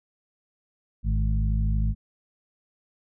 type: harmonic tone with a mistuned harmonic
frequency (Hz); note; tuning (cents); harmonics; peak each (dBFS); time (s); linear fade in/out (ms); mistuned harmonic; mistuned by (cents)
53; G#1; +36; 1 / 2 / 3 / 4; -22 / -28 / -32 / -34; 1.03-1.95; 50; 3; -44
effects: none